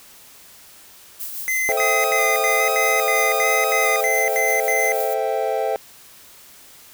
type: noise with tremolo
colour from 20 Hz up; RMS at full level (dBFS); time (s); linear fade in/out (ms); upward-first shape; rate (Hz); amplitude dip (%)
violet; -29; 1.19-5.15; 20; sine; 6.1; 40
type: tone bursts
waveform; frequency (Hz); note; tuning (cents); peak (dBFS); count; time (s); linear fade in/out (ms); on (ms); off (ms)
square; 2052; C7; -34; -20; 11; 1.48-4.92; 0; 240; 80
type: chord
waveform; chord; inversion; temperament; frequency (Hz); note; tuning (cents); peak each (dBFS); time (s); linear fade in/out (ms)
triangle; A minor seventh; none; equal; 440 / 523.3 / 659.3 / 784; A4 / C5 / E5 / G5; 0 / 0 / 0 / 0; -23; 1.69-5.76; 0
type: tone with vibrato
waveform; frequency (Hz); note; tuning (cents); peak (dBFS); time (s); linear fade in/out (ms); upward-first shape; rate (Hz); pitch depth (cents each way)
sawtooth; 1244.5; D#6; 0; -20; 1.77-4.01; 5; square; 1.2; 20
effects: white hiss -46 dBFS RMS until 6.93 s